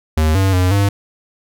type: tone with pitch steps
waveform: square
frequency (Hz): 78.2 / 96.2 / 91.3 / 100.2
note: D#2 / G2 / F#2 / G2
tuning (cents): +9 / -32 / -23 / +38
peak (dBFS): -12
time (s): 0.17-0.89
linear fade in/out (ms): 5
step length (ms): 180
effects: none